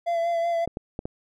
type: tone with vibrato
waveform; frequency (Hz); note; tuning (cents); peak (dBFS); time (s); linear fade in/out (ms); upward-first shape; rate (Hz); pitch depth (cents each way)
triangle; 678; E5; +49; -20; 0.06-0.66; 20; sine; 5.3; 24
type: clicks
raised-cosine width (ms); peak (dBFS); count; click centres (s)
2; -17; 4; 0.676 / 0.771 / 0.991 / 1.055
effects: none